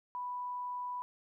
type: tone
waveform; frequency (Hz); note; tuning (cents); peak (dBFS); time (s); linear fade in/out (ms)
sine; 987.8; B5; 0; -36; 0.15-1.02; 0
effects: 13-bit